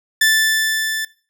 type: tone with level ramp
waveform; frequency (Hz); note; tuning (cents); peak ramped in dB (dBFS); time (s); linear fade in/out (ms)
sawtooth; 1760; A6; 0; -7 to -17; 0.21-1.05; 5
effects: noise-tail reverb RT60 0.4 s tail -21 dB re dry